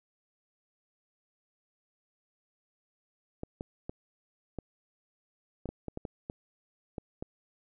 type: clicks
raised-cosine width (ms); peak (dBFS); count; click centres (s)
2; -23; 12; 3.434 / 3.609 / 3.895 / 4.587 / 5.657 / 5.69 / 5.883 / 5.974 / 6.052 / 6.299 / 6.982 / 7.225
effects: none